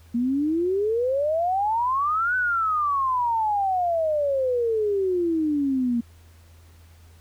sine exponential two-way sweep, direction up then down, 231.1 to 1516 to 231.1 Hz, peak -20 dBFS, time 0.14-6.01 s, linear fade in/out 10 ms, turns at 2.36 s, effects added 83 Hz sine -48 dBFS peak until 7.2 s + pink hiss -58 dBFS RMS until 7.2 s

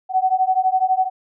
sine beating tone pair, 745 / 757 Hz, F#5 / F#5, +12 / +39 cents, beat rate 12 Hz, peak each -18 dBFS, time 0.09-1.1 s, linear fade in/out 50 ms, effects none

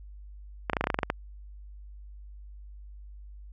clicks, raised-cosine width 0.5 ms, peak -10 dBFS, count 11, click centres 0.698 / 0.733 / 0.768 / 0.81 / 0.841 / 0.871 / 0.902 / 0.944 / 0.989 / 1.032 / 1.101 s, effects added 50 Hz sine -43 dBFS peak until 3.52 s

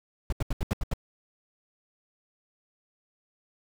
brown noise bursts, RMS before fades -26 dBFS, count 7, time 0.3-0.937 s, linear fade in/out 2 ms, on 25 ms, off 77 ms, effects none

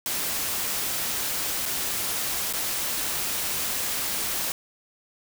white noise with dropouts, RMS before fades -28 dBFS, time 0.06-4.52 s, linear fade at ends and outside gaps 1 ms, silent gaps 1.656-1.66 / 2.527-2.535 s, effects none

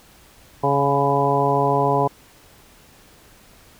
harmonic tone with a mistuned harmonic, 140 Hz, C#3, 18 cents sharp, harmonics 1 / 2 / 3 / 4 / 5 / 6 / 7, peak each -24 / -27 / -22 / -25 / -23 / -24 / -22 dBFS, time 0.63-2.08 s, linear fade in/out 10 ms, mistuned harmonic 7, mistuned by +23 cents, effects pink hiss -50 dBFS RMS until 3.79 s

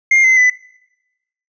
triangle tone with pitch steps, 2117 / 2058 / 2000 Hz, C7 / C7 / B6, +20 / -29 / +21 cents, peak -6 dBFS, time 0.11-0.5 s, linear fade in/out 5 ms, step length 130 ms, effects noise-tail reverb RT60 1.0 s tail -25 dB re dry + resampled to 16000 Hz

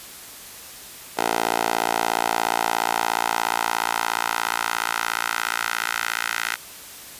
10% pulse tone with high-pass filter sweep, 57 Hz, A#1, 38 cents flat, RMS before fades -24 dBFS, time 1.17-6.56 s, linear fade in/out 10 ms, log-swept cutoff 580 to 1600 Hz, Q 1.9, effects white hiss -40 dBFS RMS until 7.19 s + resampled to 32000 Hz

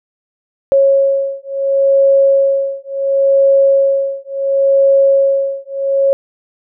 sine beating tone pair, 548 / 548.71 Hz, C#5 / C#5, -20 / -18 cents, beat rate 0.71 Hz, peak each -12 dBFS, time 0.72-6.13 s, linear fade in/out 0 ms, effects none

